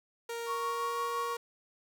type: tone with pitch glide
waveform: sawtooth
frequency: 466.2 to 471.3 Hz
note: A#4 to A#4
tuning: 0 to +19 cents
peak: -32 dBFS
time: 0.29-1.37 s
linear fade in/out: 5 ms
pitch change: +19 cents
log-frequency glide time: 0.49-1.01 s
type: tone with tremolo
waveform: sine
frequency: 1108.7 Hz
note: C#6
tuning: in tune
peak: -31 dBFS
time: 0.46-1.37 s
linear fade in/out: 50 ms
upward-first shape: sine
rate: 5.8 Hz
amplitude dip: 35%
effects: 9-bit